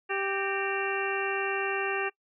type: harmonic tone with a mistuned harmonic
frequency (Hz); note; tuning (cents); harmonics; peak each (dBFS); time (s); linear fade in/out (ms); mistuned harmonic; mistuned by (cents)
392; G4; 0; 1 / 2 / 3 / 4 / 5 / 6 / 7; -32 / -35 / -37 / -36 / -36 / -38 / -35; 0.09-2.1; 20; 5; -110
effects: noise-tail reverb RT60 0.1 s tail -22 dB re dry